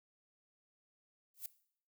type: noise with exponential growth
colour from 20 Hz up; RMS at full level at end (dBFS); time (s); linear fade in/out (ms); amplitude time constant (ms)
violet; -38; 1.34-1.46; 2; 26
effects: noise-tail reverb RT60 0.6 s tail -18 dB re dry